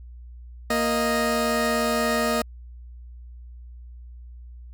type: tone pair together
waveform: 20% pulse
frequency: 233.1 / 622.3 Hz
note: A#3 / D#5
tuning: 0 / 0 cents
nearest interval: octave + perfect fourth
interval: 1700 cents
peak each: -19 / -19 dBFS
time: 0.7-2.42 s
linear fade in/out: 5 ms
effects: added 60 Hz sine -39 dBFS peak until 4.73 s